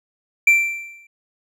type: tone with exponential decay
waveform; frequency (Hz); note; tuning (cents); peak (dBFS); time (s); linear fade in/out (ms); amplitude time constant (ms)
triangle; 2349; D7; 0; -6; 0.47-1.07; 5; 130
effects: none